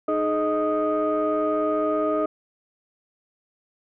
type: tone cluster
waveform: sine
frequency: 307 / 423 / 624 / 1243 Hz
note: D#4 / G#4 / D#5 / D#6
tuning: -23 / +32 / +5 / -2 cents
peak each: -25 / -26 / -23 / -27 dBFS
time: 0.08-2.26 s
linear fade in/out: 5 ms
effects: tanh soft clip ceiling -14 dBFS